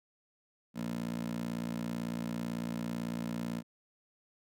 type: tone with high-pass filter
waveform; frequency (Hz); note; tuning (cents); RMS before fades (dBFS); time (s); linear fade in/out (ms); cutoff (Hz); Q
15% pulse; 58; A#1; -8; -37; 0.74-3.63; 50; 210; 2.8
effects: none